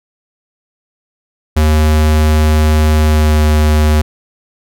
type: tone with pitch glide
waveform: square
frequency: 77.1 to 76.3 Hz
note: D#2 to D#2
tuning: -15 to -33 cents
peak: -8 dBFS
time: 1.56-4.02 s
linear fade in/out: 10 ms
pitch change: -18 cents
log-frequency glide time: 3-3.41 s
effects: none